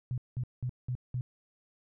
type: tone bursts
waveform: sine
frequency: 125.1 Hz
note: B2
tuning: 23 cents sharp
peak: -30 dBFS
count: 5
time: 0.11-1.21 s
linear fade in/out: 0 ms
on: 68 ms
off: 190 ms
effects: none